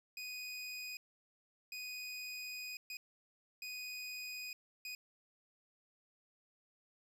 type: tone bursts at uneven times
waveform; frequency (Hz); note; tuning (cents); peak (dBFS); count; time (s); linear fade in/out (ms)
25% pulse; 2489; D#7; 0; -39; 5; 0.17-0.97 / 1.72-2.77 / 2.9-2.97 / 3.62-4.53 / 4.85-4.95; 2
effects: none